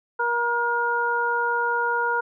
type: harmonic tone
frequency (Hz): 474.8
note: A#4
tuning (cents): +32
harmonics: 1 / 2 / 3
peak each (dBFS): -28 / -24 / -24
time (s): 0.19-2.21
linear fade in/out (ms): 10
effects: none